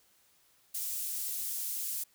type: high-pass noise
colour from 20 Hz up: pink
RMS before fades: -36 dBFS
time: 0.74-2.04 s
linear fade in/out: 10 ms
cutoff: 10000 Hz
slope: 12 dB/octave
effects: white hiss -67 dBFS RMS until 2.14 s